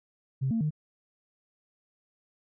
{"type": "tone with pitch steps", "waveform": "sine", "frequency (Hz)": [133.1, 226.7, 152.3], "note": ["C3", "A#3", "D#3"], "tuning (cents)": [30, -48, -37], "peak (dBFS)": -24, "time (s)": [0.41, 0.707], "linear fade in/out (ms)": 20, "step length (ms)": 99, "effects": ["tanh soft clip ceiling -20 dBFS"]}